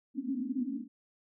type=band-pass noise; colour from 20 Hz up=white; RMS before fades=-35 dBFS; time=0.14-0.88 s; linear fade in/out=50 ms; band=240 to 270 Hz; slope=96 dB/octave; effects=none